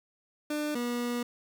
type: tone pair in turn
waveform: 30% pulse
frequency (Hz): 298.9 / 241.4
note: D4 / B3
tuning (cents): +31 / -39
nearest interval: major third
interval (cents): 370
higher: first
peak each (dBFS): -27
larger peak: neither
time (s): 0.5-0.75 / 0.75-1.23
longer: second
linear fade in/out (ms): 5
effects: none